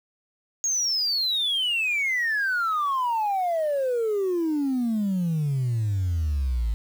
sine exponential sweep, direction down, 6645 to 53 Hz, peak -20 dBFS, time 0.64-6.74 s, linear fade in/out 0 ms, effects tanh soft clip ceiling -20 dBFS + 8-bit

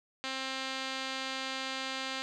5% pulse tone with low-pass filter, 264.7 Hz, C4, 20 cents sharp, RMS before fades -37 dBFS, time 0.24-2.22 s, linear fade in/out 0 ms, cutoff 5000 Hz, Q 6, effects none

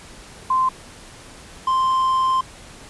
sine / triangle tone pair in turn, 1039 / 1045 Hz, C6 / C6, -12 / -2 cents, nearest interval unison, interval 10 cents, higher second, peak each -15 / -14 dBFS, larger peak second, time 0.5-0.69 / 1.67-2.41 s, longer second, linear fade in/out 5 ms, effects pink hiss -42 dBFS RMS until 2.89 s + resampled to 24000 Hz

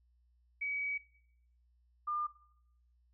sine tone pair in turn, 2271 / 1203 Hz, C#7 / D6, +41 / +41 cents, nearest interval major seventh, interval 1100 cents, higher first, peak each -34 / -33 dBFS, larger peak second, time 0.61-0.98 / 2.07-2.27 s, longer first, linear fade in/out 10 ms, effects noise-tail reverb RT60 0.7 s tail -17 dB re dry + added 60 Hz sine -67 dBFS peak until 3.13 s

